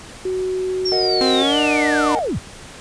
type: tone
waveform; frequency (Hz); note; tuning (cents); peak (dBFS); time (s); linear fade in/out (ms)
sine; 372; F#4; +9; -19; 0.25-1.43; 5
type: linear sweep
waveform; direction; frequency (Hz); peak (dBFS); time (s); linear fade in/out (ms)
sine; down; 5588 to 41.43; -19; 0.85-2.39; 10
type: chord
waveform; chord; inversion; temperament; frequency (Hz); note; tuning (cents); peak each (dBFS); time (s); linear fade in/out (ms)
triangle; D# minor; second; equal with one note detuned; 466.2 / 622.3 / 736.6; A#4 / D#5 / F#5; 0 / 0 / -8; -23; 0.92-2.19; 0
type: tone with pitch glide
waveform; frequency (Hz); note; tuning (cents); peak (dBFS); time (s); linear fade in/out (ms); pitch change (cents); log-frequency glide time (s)
sawtooth; 261.6 to 297; C4 to D4; 0 to +20; -14; 1.21-2.15; 0; +220; 1.36-1.58
effects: pink hiss -38 dBFS RMS until 2.8 s + resampled to 22050 Hz